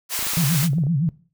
white high-pass noise, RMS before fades -25 dBFS, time 0.09-0.69 s, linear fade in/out 50 ms, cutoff 700 Hz, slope 12 dB/octave
clicks, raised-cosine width 2 ms, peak -24 dBFS, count 12, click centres 0.191 / 0.227 / 0.268 / 0.335 / 0.379 / 0.437 / 0.546 / 0.628 / 0.733 / 0.784 / 0.837 / 0.868 s
sine tone with vibrato, 153.1 Hz, D#3, 28 cents flat, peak -17 dBFS, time 0.37-1.09 s, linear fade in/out 0 ms, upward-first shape sine, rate 7.8 Hz, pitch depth 240 cents each way
effects noise-tail reverb RT60 0.4 s tail -19 dB re dry

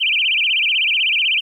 sine tone with vibrato, 2715 Hz, F7, 50 cents flat, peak -14 dBFS, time 0-1.41 s, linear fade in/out 20 ms, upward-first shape sine, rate 16 Hz, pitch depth 260 cents each way, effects 9-bit

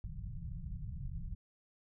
pink low-pass noise, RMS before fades -42 dBFS, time 0.04-1.35 s, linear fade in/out 2 ms, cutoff 180 Hz, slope 96 dB/octave, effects none

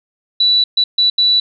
sine tone bursts at uneven times, 3951 Hz, B7, in tune, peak -9 dBFS, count 4, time 0.4-0.64 / 0.77-0.84 / 0.98-1.1 / 1.18-1.4 s, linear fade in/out 5 ms, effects none

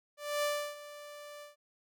sawtooth tone with ADSR envelope, 587.3 Hz, D5, in tune, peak -25 dBFS, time 0.17-1.56 s, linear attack 260 ms, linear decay 320 ms, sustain -17 dB, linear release 140 ms, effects none

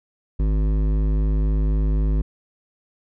sine tone with hard clipping, 51.91 Hz, G#1, in tune, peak -19 dBFS, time 0.39-2.22 s, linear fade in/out 10 ms, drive 13 dB, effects none

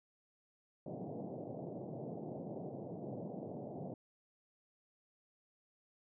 pink band-pass noise, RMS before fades -45 dBFS, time 0.86-3.94 s, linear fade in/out 2 ms, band 120 to 730 Hz, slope 48 dB/octave, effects none

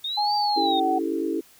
sine exponential two-way sweep, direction up then down, 3636 to 4699 to 3636 Hz, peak -26 dBFS, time 0.04-0.8 s, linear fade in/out 5 ms, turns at 0.35 s
sine tone with pitch glide, 830.6 to 752.9 Hz, G#5 to F#5, 0 to +30 cents, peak -21 dBFS, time 0.17-0.99 s, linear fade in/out 10 ms, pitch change -170 cents, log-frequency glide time 0.54-0.87 s
sine chord, A dominant seventh, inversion first, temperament equal with one note detuned, 281.2 / 329.6 / 392 / 440 Hz, C#4 / E4 / G4 / A4, +25 / 0 / 0 / 0 cents, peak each -30 / -26 / -31 / -31 dBFS, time 0.56-1.41 s, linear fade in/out 10 ms
effects white hiss -54 dBFS RMS until 1.59 s

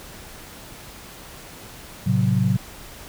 sine chord, F# diminished, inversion first, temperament just, 111 / 133.2 / 185 Hz, A2 / C3 / F#3, +16 / +31 / 0 cents, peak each -21 dBFS, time 2.06-2.57 s, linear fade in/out 10 ms, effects pink hiss -41 dBFS RMS until 3.08 s

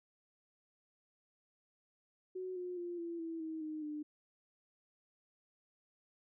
sine tone with pitch steps, 370.5 / 359.5 / 348.9 / 338.6 / 328.6 / 318.8 / 309.4 / 300.2 Hz, F#4 / F#4 / F4 / E4 / E4 / D#4 / D#4 / D4, +2 / -50 / -2 / +46 / -5 / +42 / -10 / +38 cents, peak -39 dBFS, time 2.35-4.03 s, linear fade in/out 10 ms, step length 210 ms, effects none

